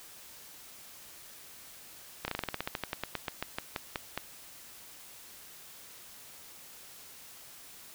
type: slowing click train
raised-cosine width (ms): 0.3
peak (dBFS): -16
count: 21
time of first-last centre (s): 2.25-4.176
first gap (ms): 30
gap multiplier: 1.11
effects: white hiss -51 dBFS RMS until 7.94 s